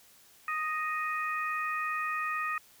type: harmonic tone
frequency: 622.3 Hz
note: D#5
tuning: in tune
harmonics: 2 / 3 / 4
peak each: -32 / -35 / -38 dBFS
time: 0.48-2.58 s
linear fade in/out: 2 ms
effects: white hiss -59 dBFS RMS until 2.8 s